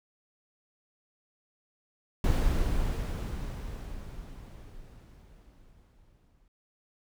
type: noise with exponential decay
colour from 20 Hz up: brown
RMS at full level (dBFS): -24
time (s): 2.24-6.48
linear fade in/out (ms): 2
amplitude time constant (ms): 920
effects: none